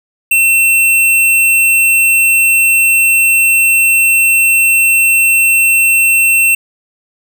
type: tone with sample-and-hold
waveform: sine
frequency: 2700 Hz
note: E7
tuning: 41 cents sharp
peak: -6 dBFS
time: 0.31-6.55 s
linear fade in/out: 5 ms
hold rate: 11025 Hz
effects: none